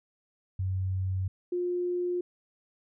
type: tone pair in turn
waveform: sine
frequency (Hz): 94.1 / 355.3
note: F#2 / F4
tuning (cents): +30 / +30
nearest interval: octave + major seventh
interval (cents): 2300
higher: second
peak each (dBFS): -27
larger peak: neither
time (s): 0.59-1.28 / 1.52-2.21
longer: neither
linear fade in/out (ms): 5
effects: none